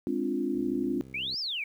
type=chord; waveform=sine; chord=D half-diminished seventh; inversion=second; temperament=equal; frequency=207.7 / 261.6 / 293.7 / 349.2 Hz; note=Ab3 / C4 / D4 / F4; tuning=0 / 0 / 0 / 0 cents; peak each=-36 / -31 / -32 / -32 dBFS; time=0.07-1.01 s; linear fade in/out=0 ms
type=click train; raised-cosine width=3 ms; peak=-35 dBFS; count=53; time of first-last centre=0.55-1.341 s; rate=65.7 Hz
type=exponential two-way sweep; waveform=sine; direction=up then down; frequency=2205 to 5500 to 2205 Hz; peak=-30 dBFS; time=1.14-1.64 s; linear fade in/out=5 ms; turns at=1.39 s
effects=high-pass 80 Hz 12 dB/octave + 10-bit